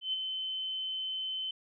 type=tone with ADSR envelope; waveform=sine; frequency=3062 Hz; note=G7; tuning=41 cents flat; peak=-28 dBFS; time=0.01-1.51 s; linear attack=120 ms; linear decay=21 ms; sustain=-5 dB; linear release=4 ms; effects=none